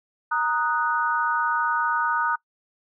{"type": "chord", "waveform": "sine", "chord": "D# minor", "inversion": "second", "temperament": "equal", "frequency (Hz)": [932.3, 1244.5, 1480], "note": ["A#5", "D#6", "F#6"], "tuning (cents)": [0, 0, 0], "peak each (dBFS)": -25, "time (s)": [0.31, 2.36], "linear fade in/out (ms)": 10, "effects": ["noise-tail reverb RT60 0.1 s tail -23 dB re dry"]}